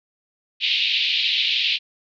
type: band-pass noise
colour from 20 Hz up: pink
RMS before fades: -21 dBFS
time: 0.6-1.79 s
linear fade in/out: 50 ms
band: 2500 to 4100 Hz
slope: 48 dB/octave
effects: none